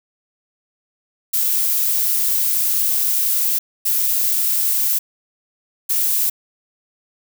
violet noise bursts at uneven times, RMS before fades -18 dBFS, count 3, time 1.33-3.59 / 3.85-4.99 / 5.89-6.3 s, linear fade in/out 10 ms, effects none

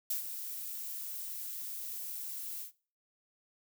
violet noise with ADSR envelope, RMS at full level -32 dBFS, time 0.1-2.72 s, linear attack 7 ms, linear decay 110 ms, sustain -9 dB, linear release 110 ms, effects noise-tail reverb RT60 0.4 s tail -21 dB re dry

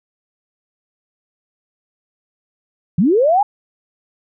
sine linear sweep, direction up, 147.8 to 847 Hz, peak -10 dBFS, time 2.98-3.43 s, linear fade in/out 5 ms, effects none

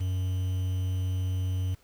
triangle tone with quantisation, 92.5 Hz, F#2, in tune, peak -24 dBFS, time 0-1.75 s, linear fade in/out 10 ms, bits 8, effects pink hiss -63 dBFS RMS until 1.83 s

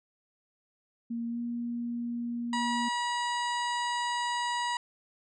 sine tone with pitch glide, 233.2 to 237.4 Hz, A#3 to A#3, +1 to +32 cents, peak -31 dBFS, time 1.1-2.89 s, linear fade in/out 10 ms, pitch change +31 cents, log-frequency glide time 1.28-1.39 s
harmonic tone, 964 Hz, B5, 42 cents flat, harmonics 1 / 2 / 3 / 4 / 5 / 7 / 8 / 9, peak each -30 / -36 / -40 / -42 / -44 / -47 / -48 / -49 dBFS, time 2.53-4.77 s, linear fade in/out 2 ms
effects none

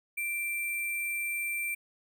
sine tone with sample-and-hold, 2353 Hz, D7, 3 cents sharp, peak -30 dBFS, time 0.17-1.75 s, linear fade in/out 10 ms, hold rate 11025 Hz, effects none

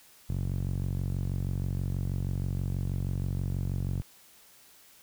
sawtooth tone with band-pass filter, 46.25 Hz, F#1, in tune, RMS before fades -31 dBFS, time 0.29-4.02 s, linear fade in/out 0 ms, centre 120 Hz, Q 1.8, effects white hiss -57 dBFS RMS until 5.02 s

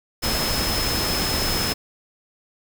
sine tone in noise, 5180 Hz, E8, 31 cents flat, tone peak -26 dBFS, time 0.22-1.74 s, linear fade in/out 20 ms, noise pink, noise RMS -24 dBFS, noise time 0.22-1.74 s, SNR -5 dB, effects none

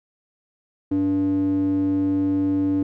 square tone with band-pass filter, 96.4 Hz, G2, 28 cents flat, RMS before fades -21 dBFS, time 0.91-2.83 s, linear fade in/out 5 ms, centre 300 Hz, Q 4.9, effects none

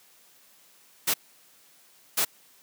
white noise bursts at uneven times, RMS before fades -24 dBFS, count 2, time 1.07-1.14 / 2.17-2.25 s, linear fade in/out 10 ms, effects white hiss -58 dBFS RMS until 2.62 s + high-pass 150 Hz 12 dB/octave

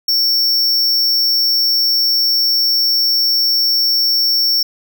square tone, 5460 Hz, F8, 40 cents flat, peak -12 dBFS, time 0.08-4.63 s, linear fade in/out 5 ms, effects none

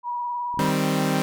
sine tone with vibrato, 968 Hz, B5, 35 cents flat, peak -25 dBFS, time 0.03-0.74 s, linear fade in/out 50 ms, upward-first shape sine, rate 19 Hz, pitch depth 32 cents each way
clicks, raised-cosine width 3 ms, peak -32 / -26 / -28 / -31 / -31 dBFS, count 5, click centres 0.542 / 0.575 / 0.616 / 0.648 / 0.688 s
sawtooth chord, C minor, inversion first, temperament equal, 155.56 / 196 / 261.6 Hz, Eb3 / G3 / C4, 0 / 0 / 0 cents, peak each -21 dBFS, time 0.59-1.22 s, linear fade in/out 0 ms
effects none

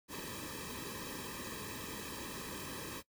pink noise with comb filter, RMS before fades -44 dBFS, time 0.08-3.03 s, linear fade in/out 50 ms, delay 1.4 ms, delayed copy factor -1, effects noise-tail reverb RT60 0.1 s tail -20 dB re dry

